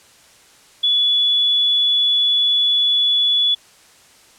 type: tone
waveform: sine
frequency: 3421 Hz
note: A7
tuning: 49 cents flat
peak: -13 dBFS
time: 0.83-3.55 s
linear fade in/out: 10 ms
effects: white hiss -49 dBFS RMS until 4.38 s + low-pass 9000 Hz 12 dB/octave